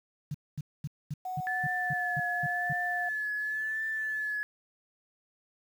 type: tone bursts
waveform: sine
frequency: 146.83 Hz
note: D3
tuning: in tune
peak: -31 dBFS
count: 10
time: 0.31-2.73 s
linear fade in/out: 5 ms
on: 35 ms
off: 230 ms
type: tone with pitch glide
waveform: sine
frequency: 740 to 711.9 Hz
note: F#5 to F5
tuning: 0 to +33 cents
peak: -33 dBFS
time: 1.25-3.09 s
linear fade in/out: 5 ms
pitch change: -67 cents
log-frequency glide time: 1.49-2.25 s
type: tone with vibrato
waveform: sine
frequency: 1733 Hz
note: A6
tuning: 27 cents flat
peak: -30 dBFS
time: 1.47-4.43 s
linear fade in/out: 0 ms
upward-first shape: triangle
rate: 0.94 Hz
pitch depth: 38 cents each way
effects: 9-bit